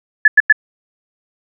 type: tone bursts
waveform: sine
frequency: 1720 Hz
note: A6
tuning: 40 cents flat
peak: -3 dBFS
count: 3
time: 0.25-0.526 s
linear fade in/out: 5 ms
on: 30 ms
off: 93 ms
effects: none